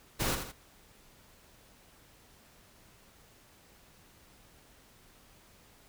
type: noise with echo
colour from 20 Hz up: pink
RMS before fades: -31 dBFS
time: 0.19-0.36 s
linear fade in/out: 20 ms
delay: 82 ms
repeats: 2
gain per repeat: -7 dB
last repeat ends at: 0.524 s
effects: pink hiss -60 dBFS RMS until 5.88 s